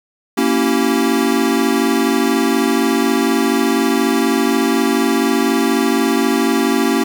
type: chord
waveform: square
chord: A# diminished seventh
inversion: none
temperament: equal with one note detuned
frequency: 233.1 / 277.2 / 329.6 / 384.2 Hz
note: A#3 / C#4 / E4 / G4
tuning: 0 / 0 / 0 / -35 cents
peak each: -19 / -18 / -21 / -20 dBFS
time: 0.37-7.04 s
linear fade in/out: 10 ms
effects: 8-bit